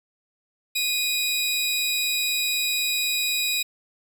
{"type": "tone pair together", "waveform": "sawtooth", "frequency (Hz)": [2472, 3864], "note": ["D#7", "B7"], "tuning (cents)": [-12, -39], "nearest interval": "minor sixth", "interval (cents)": 773, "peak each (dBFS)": -22, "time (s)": [0.75, 3.63], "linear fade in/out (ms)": 10, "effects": []}